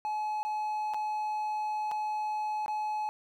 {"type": "tone with dropouts", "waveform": "triangle", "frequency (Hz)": 852, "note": "G#5", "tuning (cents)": 44, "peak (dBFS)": -28, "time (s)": [0.05, 3.09], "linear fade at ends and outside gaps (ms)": 0, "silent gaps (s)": [[0.43, 0.45], [0.937, 0.944], [1.913, 1.917], [2.661, 2.681]], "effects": []}